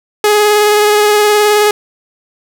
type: tone with vibrato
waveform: sawtooth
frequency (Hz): 418.8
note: G#4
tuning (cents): +15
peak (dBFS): -3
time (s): 0.24-1.71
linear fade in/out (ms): 2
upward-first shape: triangle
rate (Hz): 19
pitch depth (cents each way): 22
effects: none